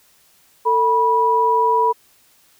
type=tone pair together; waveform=sine; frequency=447.8 / 975.5 Hz; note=A4 / B5; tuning=+30 / -22 cents; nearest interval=octave + minor second; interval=1348 cents; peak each=-19 / -14 dBFS; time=0.65-1.93 s; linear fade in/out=20 ms; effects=white hiss -55 dBFS RMS until 2.59 s